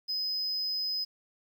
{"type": "tone", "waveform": "sine", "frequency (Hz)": 5040, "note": "D#8", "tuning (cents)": 21, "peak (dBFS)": -27, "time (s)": [0.08, 1.05], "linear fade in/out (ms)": 20, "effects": ["tanh soft clip ceiling -28 dBFS", "10-bit"]}